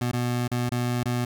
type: tone with dropouts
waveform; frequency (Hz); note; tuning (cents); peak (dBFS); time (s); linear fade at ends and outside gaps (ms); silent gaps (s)
25% pulse; 122.1; B2; -19; -20; 0.01-1.25; 5; 0.116-0.132 / 0.479-0.515 / 0.693-0.717 / 1.034-1.056
effects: none